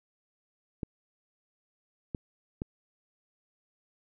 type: clicks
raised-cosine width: 3 ms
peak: -20 dBFS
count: 3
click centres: 0.832 / 2.148 / 2.619 s
effects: none